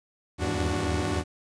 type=tone cluster; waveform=sawtooth; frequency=78.9 / 82.5 / 100.1 / 292.1 / 367.9 Hz; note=D#2 / E2 / G2 / D4 / F#4; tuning=+25 / +2 / +37 / -9 / -10 cents; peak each=-28 dBFS; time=0.38-1.24 s; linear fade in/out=50 ms; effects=resampled to 22050 Hz + 9-bit